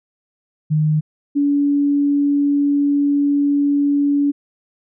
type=tone pair in turn; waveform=sine; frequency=153.7 / 285.7 Hz; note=D#3 / D4; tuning=-21 / -48 cents; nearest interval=major seventh; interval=1073 cents; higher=second; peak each=-13 dBFS; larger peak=neither; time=0.7-1.01 / 1.35-4.32 s; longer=second; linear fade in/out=20 ms; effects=none